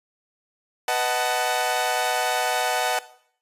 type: chord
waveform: sawtooth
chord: B dominant seventh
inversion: none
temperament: equal with one note detuned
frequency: 493.9 / 622.3 / 746 / 880 Hz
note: B4 / D#5 / F#5 / A5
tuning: 0 / 0 / +14 / 0 cents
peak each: -26 / -25 / -20 / -24 dBFS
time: 0.88-2.99 s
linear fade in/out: 2 ms
effects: noise-tail reverb RT60 0.6 s tail -17 dB re dry + resampled to 32000 Hz